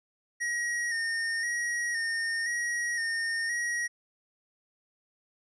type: tone with vibrato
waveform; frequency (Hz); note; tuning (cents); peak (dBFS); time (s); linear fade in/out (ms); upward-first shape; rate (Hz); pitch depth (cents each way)
square; 1864.7; A#6; 0; -29; 0.4-3.88; 20; square; 0.97; 32
effects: resampled to 22050 Hz